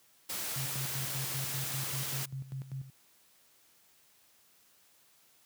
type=noise; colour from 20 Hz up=white; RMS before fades=-37 dBFS; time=0.29-2.26 s; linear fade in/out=10 ms
type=tone with tremolo; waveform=sine; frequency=133.7 Hz; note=C3; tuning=38 cents sharp; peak=-35 dBFS; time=0.56-2.9 s; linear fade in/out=2 ms; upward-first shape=square; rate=5.1 Hz; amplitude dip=75%
effects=white hiss -65 dBFS RMS until 5.45 s + high-pass 80 Hz 12 dB/octave